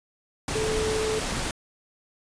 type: tone in noise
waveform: sine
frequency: 435.5 Hz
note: A4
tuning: 18 cents flat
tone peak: -25 dBFS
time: 0.55-1.19 s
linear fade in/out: 2 ms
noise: pink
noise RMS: -29 dBFS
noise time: 0.48-1.51 s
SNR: +1 dB
effects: resampled to 22050 Hz